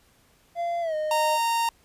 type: tone with pitch glide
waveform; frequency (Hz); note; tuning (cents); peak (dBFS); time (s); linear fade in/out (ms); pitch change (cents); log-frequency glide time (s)
triangle; 687 to 615.6; F5 to D#5; -29 to -19; -23; 0.55-1.39; 50; -190; 0.81-0.95
type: tone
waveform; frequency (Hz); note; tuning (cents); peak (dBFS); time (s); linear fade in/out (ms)
45% pulse; 925; A#5; -14; -22; 1.11-1.69; 2
effects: pink hiss -61 dBFS RMS until 1.84 s + resampled to 32000 Hz